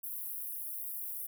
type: high-pass noise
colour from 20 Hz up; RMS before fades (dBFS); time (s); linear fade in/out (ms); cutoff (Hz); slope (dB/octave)
pink; -40; 0.03-1.27; 10; 11000; 48
effects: none